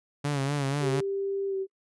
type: tone with vibrato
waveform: sawtooth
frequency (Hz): 140.8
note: C#3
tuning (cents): +27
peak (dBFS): -22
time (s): 0.24-1.01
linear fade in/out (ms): 10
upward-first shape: sine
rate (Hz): 4.1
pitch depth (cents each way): 70
type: tone with pitch glide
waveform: sine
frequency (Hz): 393.7 to 384.7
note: G4 to G4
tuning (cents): +8 to -33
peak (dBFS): -27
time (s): 0.8-1.67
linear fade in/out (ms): 50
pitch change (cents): -41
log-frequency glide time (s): 1.48-1.56
effects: noise-tail reverb RT60 0.1 s tail -25 dB re dry + resampled to 24000 Hz